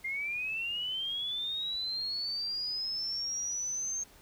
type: linear sweep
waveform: sine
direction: up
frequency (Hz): 2093 to 6410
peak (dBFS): -32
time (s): 0.04-4.04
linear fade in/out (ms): 10
effects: pink hiss -58 dBFS RMS until 4.21 s